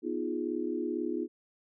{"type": "chord", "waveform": "sine", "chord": "F half-diminished seventh", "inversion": "second", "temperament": "equal", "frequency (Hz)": [246.9, 311.1, 349.2, 415.3], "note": ["Cb4", "Eb4", "F4", "Ab4"], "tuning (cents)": [0, 0, 0, 0], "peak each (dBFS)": [-37, -35, -34, -38], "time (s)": [0.02, 1.28], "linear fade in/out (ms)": 50, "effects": []}